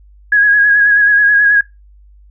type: tone with vibrato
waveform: sine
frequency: 1660 Hz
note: G#6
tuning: 1 cent flat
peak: -6 dBFS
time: 0.32-1.61 s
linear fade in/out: 5 ms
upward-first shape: sine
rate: 9.3 Hz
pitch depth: 35 cents each way
effects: noise-tail reverb RT60 0.2 s tail -20 dB re dry + added 50 Hz sine -40 dBFS peak until 2.3 s